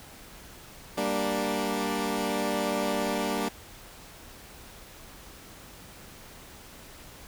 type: chord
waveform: 15% pulse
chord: G minor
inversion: none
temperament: equal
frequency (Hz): 196 / 233.1 / 293.7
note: G3 / Bb3 / D4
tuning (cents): 0 / 0 / 0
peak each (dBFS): -25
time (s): 0.97-3.49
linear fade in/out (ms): 10
effects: pink hiss -48 dBFS RMS until 7.27 s